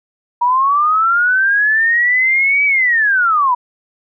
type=linear two-way sweep; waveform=sine; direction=up then down; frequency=949 to 2300 to 949 Hz; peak=-10 dBFS; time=0.41-3.55 s; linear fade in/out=10 ms; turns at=2.65 s; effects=none